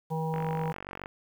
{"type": "harmonic tone", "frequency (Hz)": 160, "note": "D#3", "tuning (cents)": 49, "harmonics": [1, 3, 5, 6], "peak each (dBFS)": [-30, -35, -37, -38], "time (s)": [0.1, 0.73], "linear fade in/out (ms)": 20}
{"type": "click train", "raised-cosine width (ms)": 0.5, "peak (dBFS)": -23, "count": 35, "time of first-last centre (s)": [0.34, 1.059], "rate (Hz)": 47.3}
{"effects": ["9-bit"]}